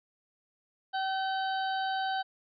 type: harmonic tone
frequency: 767 Hz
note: G5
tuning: 38 cents flat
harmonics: 1 / 2 / 4 / 5 / 6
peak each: -30 / -36 / -42 / -44 / -46 dBFS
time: 0.93-2.23 s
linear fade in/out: 20 ms
effects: none